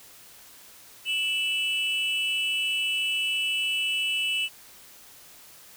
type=tone pair together; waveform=triangle; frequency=2637 / 2963 Hz; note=E7 / F#7; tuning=0 / +2 cents; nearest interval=major second; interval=202 cents; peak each=-24 dBFS; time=1.05-4.49 s; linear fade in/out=50 ms; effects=tanh soft clip ceiling -20 dBFS + white hiss -50 dBFS RMS until 5.76 s